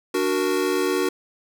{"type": "chord", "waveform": "square", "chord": "D augmented", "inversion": "none", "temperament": "equal", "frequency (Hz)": [293.7, 370, 466.2], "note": ["D4", "F#4", "A#4"], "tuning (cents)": [0, 0, 0], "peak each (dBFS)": [-27, -23, -27], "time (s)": [0.14, 1.09], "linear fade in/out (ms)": 5, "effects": []}